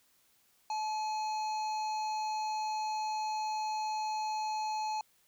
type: harmonic tone with a mistuned harmonic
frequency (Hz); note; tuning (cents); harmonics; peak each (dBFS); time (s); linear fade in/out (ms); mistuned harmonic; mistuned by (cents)
845; G#5; +30; 1 / 3 / 5 / 7 / 8; -32 / -48 / -46 / -54 / -54; 0.7-5.01; 2; 1; +35
effects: white hiss -69 dBFS RMS until 5.27 s